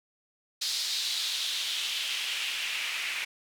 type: noise with band-pass filter sweep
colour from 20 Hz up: white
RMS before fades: -32 dBFS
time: 0.61-3.25 s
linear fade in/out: 10 ms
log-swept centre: 4400 to 2300 Hz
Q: 2.8
effects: none